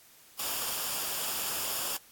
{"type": "noise with comb filter", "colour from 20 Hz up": "white", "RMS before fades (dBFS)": -33, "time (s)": [0.39, 1.97], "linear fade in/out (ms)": 5, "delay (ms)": 0.49, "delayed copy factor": -0.5, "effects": ["white hiss -57 dBFS RMS until 2.11 s", "AAC 64 kbps"]}